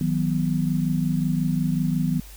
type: chord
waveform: sine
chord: B major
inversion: first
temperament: equal with one note detuned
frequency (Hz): 159.48 / 185 / 246.9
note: D#3 / F#3 / B3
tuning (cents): +43 / 0 / 0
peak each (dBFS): -23 / -25 / -26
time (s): 0.01-2.2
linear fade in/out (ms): 2
effects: added 50 Hz sine -41 dBFS peak until 2.36 s + white hiss -47 dBFS RMS until 2.36 s